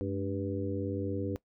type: harmonic tone with a mistuned harmonic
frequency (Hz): 97.8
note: G2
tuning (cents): -4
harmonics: 1 / 2 / 3 / 4 / 5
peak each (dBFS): -36 / -40 / -35 / -39 / -38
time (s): 0.01-1.36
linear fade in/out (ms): 0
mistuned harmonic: 2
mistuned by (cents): +140
effects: noise-tail reverb RT60 0.1 s tail -19 dB re dry